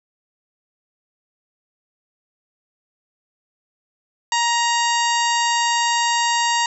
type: harmonic tone with a mistuned harmonic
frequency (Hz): 940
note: A#5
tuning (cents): +14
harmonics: 1 / 2 / 3 / 4 / 5 / 6 / 7 / 8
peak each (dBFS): -19 / -24 / -26 / -29 / -28 / -33 / -29 / -28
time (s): 4.32-6.66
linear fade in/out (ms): 2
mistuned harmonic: 5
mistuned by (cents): -22
effects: none